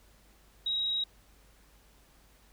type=tone; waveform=sine; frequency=3818 Hz; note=A#7; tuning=41 cents sharp; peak=-28 dBFS; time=0.66-1.04 s; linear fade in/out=5 ms; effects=added 50 Hz sine -61 dBFS peak until 2.52 s + pink hiss -63 dBFS RMS until 2.52 s